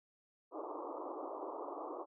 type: band-pass noise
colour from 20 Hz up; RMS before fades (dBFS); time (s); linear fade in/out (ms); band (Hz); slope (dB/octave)
pink; -44; 0.51-2.06; 50; 290 to 1200; 96
effects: none